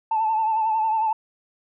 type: tone with vibrato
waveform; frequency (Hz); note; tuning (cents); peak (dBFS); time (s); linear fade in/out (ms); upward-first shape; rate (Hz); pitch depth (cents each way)
sine; 880; A5; 0; -18; 0.11-1.13; 5; triangle; 11; 56
effects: tanh soft clip ceiling -14 dBFS